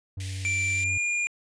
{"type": "tone with vibrato", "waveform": "triangle", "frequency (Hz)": 95.1, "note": "F#2", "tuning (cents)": 48, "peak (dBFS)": -29, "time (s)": [0.17, 0.98], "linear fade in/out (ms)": 5, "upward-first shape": "square", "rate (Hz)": 10, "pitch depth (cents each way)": 10}
{"type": "high-pass noise", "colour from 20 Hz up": "pink", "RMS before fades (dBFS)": -41, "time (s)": [0.2, 0.84], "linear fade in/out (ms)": 2, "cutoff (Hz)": 1900, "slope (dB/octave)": 48}
{"type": "tone with pitch glide", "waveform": "square", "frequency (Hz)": [2349, 2415], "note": ["D7", "D7"], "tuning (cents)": [0, 48], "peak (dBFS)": -25, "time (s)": [0.45, 1.27], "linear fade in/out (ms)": 0, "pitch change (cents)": 48, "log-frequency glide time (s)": [0.73, 0.92]}
{"effects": ["resampled to 22050 Hz"]}